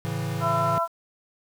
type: chord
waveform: square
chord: A major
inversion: none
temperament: equal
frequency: 110 / 138.59 / 164.81 Hz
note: A2 / C#3 / E3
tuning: 0 / 0 / 0 cents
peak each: -32 dBFS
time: 0.05-0.78 s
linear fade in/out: 0 ms
type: harmonic tone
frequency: 335.3 Hz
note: E4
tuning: 30 cents sharp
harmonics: 2 / 3 / 4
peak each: -26 / -26 / -26 dBFS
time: 0.4-0.88 s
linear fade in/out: 50 ms
effects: 8-bit